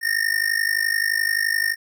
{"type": "tone with amplitude modulation", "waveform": "square", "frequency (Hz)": 1827, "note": "A#6", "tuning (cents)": -35, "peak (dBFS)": -16, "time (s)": [0.01, 1.76], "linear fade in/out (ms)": 50, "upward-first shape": "sine", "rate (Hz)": 51.6, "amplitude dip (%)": 90, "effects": []}